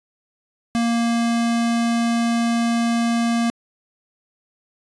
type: tone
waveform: square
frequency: 233.2 Hz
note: A#3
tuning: 1 cent sharp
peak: -18 dBFS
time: 0.75-3.5 s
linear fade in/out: 0 ms
effects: resampled to 22050 Hz